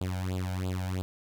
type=tone with flanger; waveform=sawtooth; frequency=92.5 Hz; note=F#2; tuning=in tune; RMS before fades=-32 dBFS; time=0.01-1.02 s; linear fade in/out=0 ms; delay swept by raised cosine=0.25 to 1.35 ms; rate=3 Hz; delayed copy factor=+0.95; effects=none